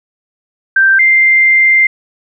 sine tone pair in turn, 1568 / 2093 Hz, G6 / C7, 0 / 0 cents, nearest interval perfect fourth, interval 500 cents, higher second, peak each -5 dBFS, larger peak neither, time 0.76-0.99 / 0.99-1.87 s, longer second, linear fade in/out 5 ms, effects none

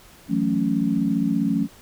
sine chord, F# minor seventh, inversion third, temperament equal, 164.81 / 185 / 220 / 277.2 Hz, E3 / F#3 / A3 / C#4, 0 / 0 / 0 / 0 cents, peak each -28 / -25 / -23 / -23 dBFS, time 0.28-1.68 s, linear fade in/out 50 ms, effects pink hiss -49 dBFS RMS until 1.81 s

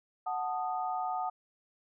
sine chord, D# diminished, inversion first, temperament equal with one note detuned, 740 / 880 / 1236.6 Hz, F#5 / A5 / D#6, 0 / 0 / -11 cents, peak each -33 / -37 / -38 dBFS, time 0.26-1.3 s, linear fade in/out 10 ms, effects none

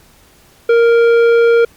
sine tone with tanh clipping, 466.2 Hz, A#4, in tune, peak -8 dBFS, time 0.69-1.65 s, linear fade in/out 5 ms, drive 11 dB, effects pink hiss -47 dBFS RMS until 1.76 s + MP3 96 kbps

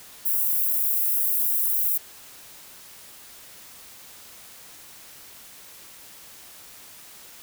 white high-pass noise, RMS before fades -23 dBFS, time 0.25-1.98 s, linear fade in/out 10 ms, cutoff 12000 Hz, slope 24 dB/octave, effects white hiss -46 dBFS RMS until 7.42 s

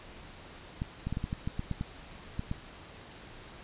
clicks, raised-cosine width 5 ms, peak -20 dBFS, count 12, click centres 0.819 / 1.07 / 1.126 / 1.171 / 1.241 / 1.329 / 1.475 / 1.594 / 1.713 / 1.811 / 2.394 / 2.514 s, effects pink hiss -49 dBFS RMS until 3.63 s + resampled to 8000 Hz

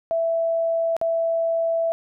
sine tone with dropouts, 662 Hz, E5, 7 cents sharp, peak -19 dBFS, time 0.11-1.92 s, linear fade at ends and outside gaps 0 ms, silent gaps 0.966-1.014 s, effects none

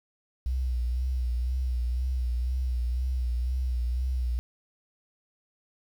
sine tone with vibrato, 62 Hz, B1, 7 cents sharp, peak -25 dBFS, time 0.46-4.39 s, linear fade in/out 0 ms, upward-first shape sine, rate 2 Hz, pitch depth 60 cents each way, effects 9-bit

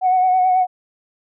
sine tone with vibrato, 740 Hz, F#5, in tune, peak -11 dBFS, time 0.01-0.67 s, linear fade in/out 50 ms, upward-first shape sine, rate 9.2 Hz, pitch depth 28 cents each way, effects tanh soft clip ceiling -8 dBFS

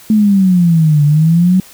sine exponential two-way sweep, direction down then up, 220 to 144.8 to 189.2 Hz, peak -6 dBFS, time 0.1-1.6 s, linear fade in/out 2 ms, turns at 1.04 s, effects white hiss -39 dBFS RMS until 1.73 s

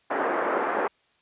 pink band-pass noise, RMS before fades -26 dBFS, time 0.1-0.88 s, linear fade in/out 10 ms, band 340 to 1600 Hz, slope 24 dB/octave, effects white hiss -65 dBFS RMS until 1.21 s + resampled to 8000 Hz

